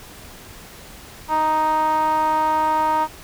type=tone with band-pass filter; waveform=sawtooth; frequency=311.5 Hz; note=D#4; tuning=2 cents sharp; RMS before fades=-19 dBFS; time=1.28-3.08 s; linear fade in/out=50 ms; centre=1000 Hz; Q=7.3; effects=pink hiss -41 dBFS RMS until 3.23 s